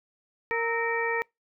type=harmonic tone with a mistuned harmonic; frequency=462.4 Hz; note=A#4; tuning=14 cents flat; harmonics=1 / 2 / 3 / 4 / 5; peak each=-29 / -32 / -38 / -30 / -33 dBFS; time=0.51-1.22 s; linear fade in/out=0 ms; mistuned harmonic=3; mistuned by=-110 cents; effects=noise-tail reverb RT60 0.2 s tail -26 dB re dry